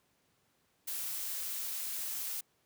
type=noise; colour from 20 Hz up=blue; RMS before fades=-38 dBFS; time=0.87-2.41 s; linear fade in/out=10 ms; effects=pink hiss -73 dBFS RMS until 2.65 s + high-pass 100 Hz 12 dB/octave